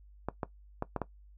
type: clicks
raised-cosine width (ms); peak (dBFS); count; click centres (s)
1; -18; 5; 0.286 / 0.432 / 0.824 / 0.963 / 1.017
effects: noise-tail reverb RT60 0.1 s tail -17 dB re dry + added 50 Hz sine -53 dBFS peak until 1.37 s